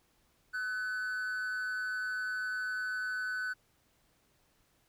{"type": "tone with amplitude modulation", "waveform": "triangle", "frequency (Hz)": 1502, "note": "F#6", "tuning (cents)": 26, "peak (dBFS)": -29, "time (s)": [0.53, 3.54], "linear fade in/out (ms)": 20, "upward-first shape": "sine", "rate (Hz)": 208, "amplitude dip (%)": 50, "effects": ["pink hiss -71 dBFS RMS until 4.88 s"]}